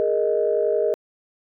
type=chord; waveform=sine; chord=Ab suspended second; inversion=none; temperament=equal; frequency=415.3 / 466.2 / 622.3 Hz; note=Ab4 / Bb4 / Eb5; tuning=0 / 0 / 0 cents; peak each=-22 dBFS; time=0-0.94 s; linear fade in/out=0 ms; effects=tanh soft clip ceiling -8 dBFS